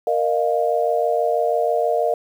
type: chord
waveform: sine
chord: Bb suspended fourth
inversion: none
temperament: equal with one note detuned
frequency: 466.2 / 612.3 / 698.5 Hz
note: Bb4 / Eb5 / F5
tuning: 0 / -28 / 0 cents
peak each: -21 dBFS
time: 0.07-2.14 s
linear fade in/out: 2 ms
effects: 8-bit